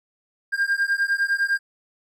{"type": "beating tone pair", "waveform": "triangle", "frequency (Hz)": [1600, 1609.9], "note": ["G6", "G6"], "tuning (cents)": [35, 46], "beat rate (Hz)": 9.9, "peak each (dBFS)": [-21, -21], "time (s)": [0.52, 1.59], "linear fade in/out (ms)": 20, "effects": []}